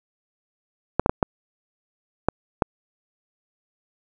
clicks, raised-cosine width 1 ms, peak -3 dBFS, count 6, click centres 0.996 / 1.061 / 1.095 / 1.228 / 2.286 / 2.622 s, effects none

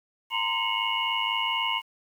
sine tone cluster, 921 / 1027 / 2183 / 2822 / 2926 Hz, A#5 / C6 / C#7 / F7 / F#7, -21 / -33 / -27 / +17 / -20 cents, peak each -31 dBFS, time 0.3-1.82 s, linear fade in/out 50 ms, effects 9-bit

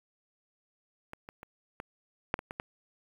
clicks, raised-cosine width 0.5 ms, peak -26 / -29 / -30 / -23 / -11 / -23 / -23 / -19 dBFS, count 8, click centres 1.134 / 1.289 / 1.431 / 1.801 / 2.341 / 2.391 / 2.509 / 2.599 s, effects 8-bit

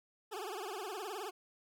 20% pulse tone with vibrato, 398.5 Hz, G4, 28 cents sharp, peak -35 dBFS, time 0.31-1.31 s, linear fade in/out 20 ms, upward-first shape triangle, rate 19 Hz, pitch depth 220 cents each way, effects none

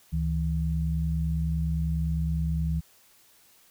sine tone pair together, 71.24 / 161 Hz, C#2 / E3, +48 / -41 cents, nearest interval octave + major second, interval 1411 cents, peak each -27 dBFS, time 0.12-2.81 s, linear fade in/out 20 ms, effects white hiss -59 dBFS RMS until 3.7 s

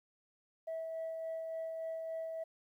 sine tone with tremolo, 650 Hz, E5, 24 cents flat, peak -35 dBFS, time 0.67-2.44 s, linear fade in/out 10 ms, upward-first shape sine, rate 3.5 Hz, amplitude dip 30%, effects tanh soft clip ceiling -35 dBFS + 12-bit

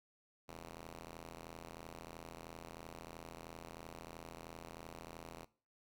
5% pulse ring-modulated tone, 83 Hz, E2, 12 cents sharp, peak -35 dBFS, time 0.48-5.45 s, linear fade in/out 10 ms, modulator 191 Hz, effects noise-tail reverb RT60 0.4 s tail -20 dB re dry

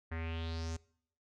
square tone with low-pass filter sweep, 81.9 Hz, E2, 11 cents flat, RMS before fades -39 dBFS, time 0.11-0.77 s, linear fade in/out 10 ms, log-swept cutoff 1800 to 7000 Hz, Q 4.2, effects noise-tail reverb RT60 0.6 s tail -22 dB re dry

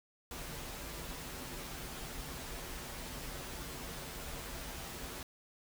pink noise with comb filter, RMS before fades -44 dBFS, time 0.31-5.23 s, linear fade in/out 2 ms, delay 9.7 ms, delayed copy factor -0.6, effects none

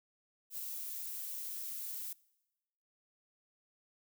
violet noise with ADSR envelope, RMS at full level -40 dBFS, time 0.5-2.13 s, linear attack 78 ms, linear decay 4 ms, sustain -2 dB, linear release 5 ms, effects noise-tail reverb RT60 1.0 s tail -23 dB re dry

